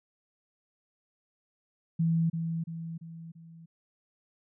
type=tone with echo; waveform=sine; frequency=164.81 Hz; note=E3; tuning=in tune; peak=-23 dBFS; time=1.99-2.3 s; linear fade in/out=10 ms; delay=340 ms; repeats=4; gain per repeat=-6 dB; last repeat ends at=3.66 s; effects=none